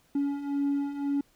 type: beating tone pair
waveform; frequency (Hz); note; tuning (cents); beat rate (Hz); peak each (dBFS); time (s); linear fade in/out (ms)
triangle; 281 / 282.9; C#4 / C#4; +24 / +35; 1.9; -30 / -25; 0.15-1.21; 5
effects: tanh soft clip ceiling -18 dBFS + pink hiss -65 dBFS RMS until 1.35 s